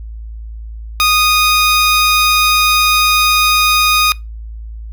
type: tone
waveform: 15% pulse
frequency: 1238 Hz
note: D#6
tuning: 9 cents flat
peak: -3 dBFS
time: 1-4.12 s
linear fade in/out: 0 ms
effects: noise-tail reverb RT60 0.2 s tail -22 dB re dry + added 55 Hz sine -25 dBFS peak until 4.92 s